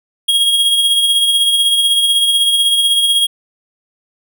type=tone with tremolo; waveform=square; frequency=3278 Hz; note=G#7; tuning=23 cents flat; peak=-9 dBFS; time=0.28-3.27 s; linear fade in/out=10 ms; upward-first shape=sine; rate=16 Hz; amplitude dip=40%; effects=none